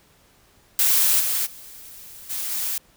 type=noise with level steps; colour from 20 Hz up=blue; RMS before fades=-18 / -23 / -42 / -28 / -26 dBFS; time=0.79-2.78 s; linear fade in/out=2 ms; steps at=1.19 / 1.45 / 2.29 / 2.5 s; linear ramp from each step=20 ms; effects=pink hiss -57 dBFS RMS until 2.96 s